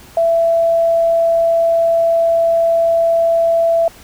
sine tone, 667 Hz, E5, 20 cents sharp, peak -10 dBFS, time 0.17-3.88 s, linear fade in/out 2 ms, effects pink hiss -41 dBFS RMS until 4.03 s

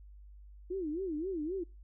sine tone with vibrato, 339.7 Hz, F4, 48 cents flat, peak -33 dBFS, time 0.7-1.64 s, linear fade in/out 10 ms, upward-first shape sine, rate 3.8 Hz, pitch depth 240 cents each way, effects noise-tail reverb RT60 0.3 s tail -26 dB re dry + added 50 Hz sine -50 dBFS peak until 1.83 s

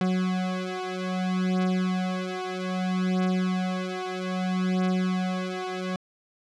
40% pulse beating tone pair, 184.2 / 184.82 Hz, F#3 / F#3, -7 / -2 cents, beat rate 0.62 Hz, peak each -27 / -27 dBFS, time 0.01-5.96 s, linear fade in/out 2 ms, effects low-pass 5000 Hz 12 dB/octave

